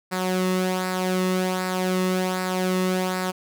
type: tone with flanger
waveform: sawtooth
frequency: 184.7 Hz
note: F#3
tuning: 3 cents flat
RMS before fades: -24 dBFS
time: 0.11-3.32 s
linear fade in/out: 20 ms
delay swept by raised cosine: 0.31 to 1.31 ms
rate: 1.3 Hz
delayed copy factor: -0.55
effects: none